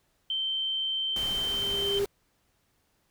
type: tone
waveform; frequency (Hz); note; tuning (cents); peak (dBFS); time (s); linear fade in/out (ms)
sine; 3113; G7; -13; -27; 0.3-1.99; 2
type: tone with exponential growth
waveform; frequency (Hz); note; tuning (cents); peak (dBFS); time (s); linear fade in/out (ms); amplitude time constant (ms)
sine; 400.3; G4; +36; -23; 1.08-2.05; 5; 210
type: noise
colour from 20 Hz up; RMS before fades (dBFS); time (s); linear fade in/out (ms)
pink; -39; 1.16-2.06; 2
effects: pink hiss -71 dBFS RMS until 3.1 s